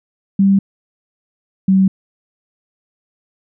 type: tone pair in turn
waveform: sine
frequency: 196 / 191.08 Hz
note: G3 / G3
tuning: 0 / -44 cents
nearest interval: unison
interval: 44 cents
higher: first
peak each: -8 dBFS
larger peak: neither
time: 0.39-0.59 / 1.68-1.88 s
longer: neither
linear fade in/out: 5 ms
effects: none